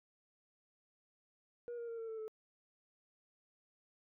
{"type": "tone with pitch steps", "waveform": "sine", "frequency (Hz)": [478.4, 469.6, 461, 452.6, 444.3, 436.2], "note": ["A#4", "A#4", "A#4", "A4", "A4", "A4"], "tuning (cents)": [45, 13, -19, 49, 17, -15], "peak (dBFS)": -39, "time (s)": [1.68, 2.28], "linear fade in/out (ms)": 0, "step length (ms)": 100, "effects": ["tanh soft clip ceiling -40 dBFS"]}